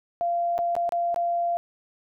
sine tone with dropouts, 690 Hz, F5, 21 cents flat, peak -22 dBFS, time 0.21-1.57 s, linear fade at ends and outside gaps 0 ms, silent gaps 0.58-0.589 / 0.753-0.765 / 0.892-0.922 / 1.144-1.161 s, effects none

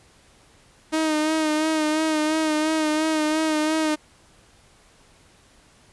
sawtooth tone with vibrato, 311.1 Hz, D#4, in tune, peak -16 dBFS, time 0.92-3.96 s, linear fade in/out 20 ms, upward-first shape sine, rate 2.9 Hz, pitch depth 37 cents each way, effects pink hiss -55 dBFS RMS until 5.92 s + resampled to 24000 Hz

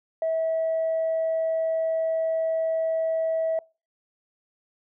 sine tone, 648 Hz, E5, 30 cents flat, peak -21 dBFS, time 0.22-3.59 s, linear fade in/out 2 ms, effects noise-tail reverb RT60 0.3 s tail -24 dB re dry + tanh soft clip ceiling -19 dBFS

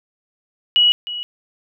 sine tone with echo, 2920 Hz, F#7, 24 cents flat, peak -10 dBFS, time 0.76-0.92 s, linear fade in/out 0 ms, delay 310 ms, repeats 1, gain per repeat -14 dB, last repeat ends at 1.23 s, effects none

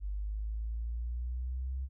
sine linear sweep, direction up, 49 to 66.6 Hz, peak -33 dBFS, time 0-1.89 s, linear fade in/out 50 ms, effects none

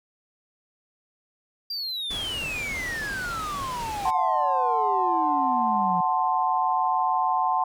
triangle exponential sweep, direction down, 4795 to 172.6 Hz, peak -27 dBFS, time 1.7-6.01 s, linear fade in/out 5 ms
pink low-pass noise, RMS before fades -37 dBFS, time 2.1-4.11 s, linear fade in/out 10 ms, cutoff 10000 Hz, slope 12 dB/octave
sine chord, F# diminished, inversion none, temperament equal, 740 / 880 / 1046.5 Hz, F#5 / A5 / C6, 0 / 0 / 0 cents, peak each -25 dBFS, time 4.05-7.64 s, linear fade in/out 5 ms
effects none

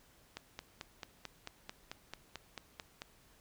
click train, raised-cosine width 0.2 ms, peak -25 dBFS, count 13, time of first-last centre 0.37-3.019 s, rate 4.53 Hz, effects pink hiss -65 dBFS RMS until 3.4 s

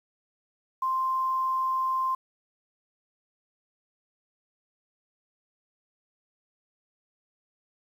sine tone with quantisation, 1046.5 Hz, C6, in tune, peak -24 dBFS, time 0.82-2.15 s, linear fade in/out 5 ms, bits 9, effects none

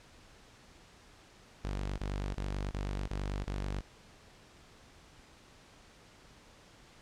sawtooth tone bursts, 49 Hz, G1, in tune, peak -30 dBFS, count 6, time 1.64-3.81 s, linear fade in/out 10 ms, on 340 ms, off 26 ms, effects pink hiss -58 dBFS RMS until 7.01 s + low-pass 7000 Hz 12 dB/octave

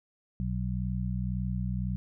harmonic tone, 61.9 Hz, B1, 5 cents sharp, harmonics 1 / 2 / 3, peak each -33 / -33 / -33 dBFS, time 0.4-1.96 s, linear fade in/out 0 ms, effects none

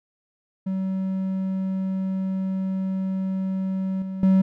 triangle tone with level steps, 190 Hz, F#3, 46 cents sharp, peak -21 / -26 / -12 dBFS, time 0.66-4.42 s, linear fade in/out 10 ms, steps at 4.02 / 4.23 s, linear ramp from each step 2 ms, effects none

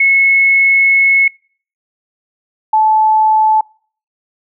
sine tone pair in turn, 2189 / 868.7 Hz, C#7 / A5, -22 / -22 cents, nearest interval octave + major third, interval 1600 cents, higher first, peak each -7 dBFS, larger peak neither, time 0-1.28 / 2.73-3.61 s, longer first, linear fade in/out 5 ms, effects noise-tail reverb RT60 0.5 s tail -26 dB re dry

